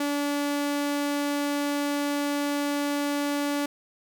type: tone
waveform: sawtooth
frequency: 287.9 Hz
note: D4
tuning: 34 cents flat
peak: -21 dBFS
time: 0-3.66 s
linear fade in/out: 5 ms
effects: none